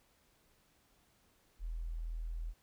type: tone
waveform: sine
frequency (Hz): 41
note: E1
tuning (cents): -9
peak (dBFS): -37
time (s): 1.59-2.54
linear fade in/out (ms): 50
effects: pink hiss -71 dBFS RMS until 2.62 s